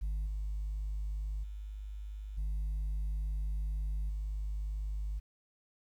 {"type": "tone with level steps", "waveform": "sine", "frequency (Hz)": 51, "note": "G#1", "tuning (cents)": -31, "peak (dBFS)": [-29, -32, -39, -29, -32], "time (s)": [0.01, 5.2], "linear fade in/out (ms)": 20, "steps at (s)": [0.26, 1.43, 2.37, 4.09], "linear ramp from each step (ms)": 10, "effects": ["tanh soft clip ceiling -31 dBFS", "11-bit"]}